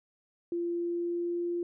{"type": "tone with pitch glide", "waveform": "sine", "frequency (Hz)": [344, 346.8], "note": ["F4", "F4"], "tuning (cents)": [-26, -12], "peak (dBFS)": -29, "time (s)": [0.52, 1.63], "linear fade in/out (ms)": 2, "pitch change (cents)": 14, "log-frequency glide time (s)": [0.72, 1.45], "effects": []}